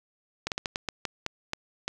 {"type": "slowing click train", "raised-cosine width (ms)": 0.2, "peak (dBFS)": -12, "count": 10, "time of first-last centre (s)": [0.47, 1.88], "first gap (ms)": 48, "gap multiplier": 1.28, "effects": []}